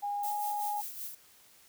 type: tone with pitch glide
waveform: sine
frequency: 816 to 828.8 Hz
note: G#5 to G#5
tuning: -31 to -4 cents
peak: -31 dBFS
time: 0.02-0.82 s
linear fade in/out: 20 ms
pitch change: +27 cents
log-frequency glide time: 0.2-0.3 s
type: noise with tremolo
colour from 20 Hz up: violet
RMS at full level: -39 dBFS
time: 0.23-1.15 s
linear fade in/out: 5 ms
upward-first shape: sine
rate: 5.3 Hz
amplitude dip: 55%
effects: white hiss -60 dBFS RMS until 1.68 s